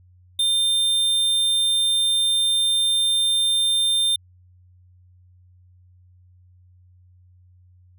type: tone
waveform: square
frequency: 3600 Hz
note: A7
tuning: 39 cents sharp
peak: -18 dBFS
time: 0.39-4.16 s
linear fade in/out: 5 ms
effects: added 90 Hz sine -50 dBFS peak until 7.98 s